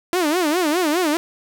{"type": "tone with vibrato", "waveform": "sawtooth", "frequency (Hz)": 329.6, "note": "E4", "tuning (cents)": 0, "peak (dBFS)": -13, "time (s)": [0.13, 1.17], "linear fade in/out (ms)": 0, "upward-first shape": "sine", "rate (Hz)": 4.9, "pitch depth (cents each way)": 210, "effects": []}